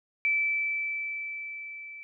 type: tone with level ramp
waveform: sine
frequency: 2319 Hz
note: D7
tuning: 22 cents flat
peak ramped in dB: -22 to -41 dBFS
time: 0.25-2.03 s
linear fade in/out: 0 ms
effects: none